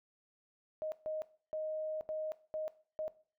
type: tone bursts at uneven times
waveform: sine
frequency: 623 Hz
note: D#5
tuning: 2 cents sharp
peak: -35 dBFS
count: 6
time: 0.82-0.92 / 1.06-1.22 / 1.53-2.01 / 2.09-2.32 / 2.54-2.68 / 2.99-3.08 s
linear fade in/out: 0 ms
effects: noise-tail reverb RT60 0.4 s tail -17 dB re dry